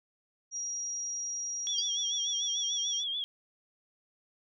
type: tone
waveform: sine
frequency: 5710 Hz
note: F8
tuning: 37 cents sharp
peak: -33 dBFS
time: 0.51-3.04 s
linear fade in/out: 50 ms
type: tone with vibrato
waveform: sine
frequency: 3327 Hz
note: G#7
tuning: 2 cents sharp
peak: -31 dBFS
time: 1.67-3.24 s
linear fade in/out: 0 ms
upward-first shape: sine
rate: 6.8 Hz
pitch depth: 75 cents each way
type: tone with exponential decay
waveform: sine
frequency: 4699 Hz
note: D8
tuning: in tune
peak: -26 dBFS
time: 1.78-1.88 s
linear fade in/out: 5 ms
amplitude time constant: 20 ms
effects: none